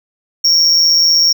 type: tone with amplitude modulation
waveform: triangle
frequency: 5540 Hz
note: F8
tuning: 15 cents flat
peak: -3 dBFS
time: 0.44-1.33 s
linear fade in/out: 10 ms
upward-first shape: sine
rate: 164 Hz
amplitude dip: 80%
effects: none